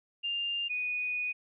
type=tone pair in turn; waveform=sine; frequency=2800 / 2476 Hz; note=F7 / D#7; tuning=+4 / -9 cents; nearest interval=major second; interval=213 cents; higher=first; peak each=-30 / -30 dBFS; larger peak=neither; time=0.23-0.69 / 0.69-1.33 s; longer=second; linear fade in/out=20 ms; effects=none